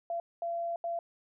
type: tone bursts at uneven times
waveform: sine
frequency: 681 Hz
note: F5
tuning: 44 cents flat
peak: -31 dBFS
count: 3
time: 0.1-0.2 / 0.42-0.76 / 0.84-0.99 s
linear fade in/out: 2 ms
effects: none